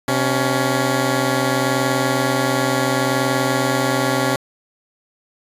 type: tone pair together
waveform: 10% pulse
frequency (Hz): 129.65 / 280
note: C3 / C#4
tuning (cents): -15 / +18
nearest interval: octave + minor second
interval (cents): 1333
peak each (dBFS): -11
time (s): 0.08-4.36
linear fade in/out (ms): 2
effects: resampled to 32000 Hz